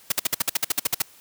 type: noise bursts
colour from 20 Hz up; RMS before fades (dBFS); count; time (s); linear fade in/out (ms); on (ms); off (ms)
white; -21; 13; 0.1-1.021; 5; 21; 54
effects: white hiss -52 dBFS RMS until 1.2 s + high-pass 80 Hz 12 dB/octave